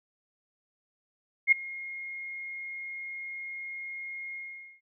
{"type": "tone with ADSR envelope", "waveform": "sine", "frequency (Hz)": 2144, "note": "C7", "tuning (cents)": 42, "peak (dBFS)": -14, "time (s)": [1.47, 4.81], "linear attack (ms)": 49, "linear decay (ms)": 9, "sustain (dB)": -22, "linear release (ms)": 460, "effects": []}